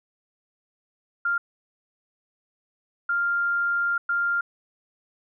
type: tone bursts at uneven times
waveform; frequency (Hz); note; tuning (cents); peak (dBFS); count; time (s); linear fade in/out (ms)
sine; 1396.9; F6; 0; -21; 3; 1.25-1.38 / 3.09-3.98 / 4.09-4.41; 5
effects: none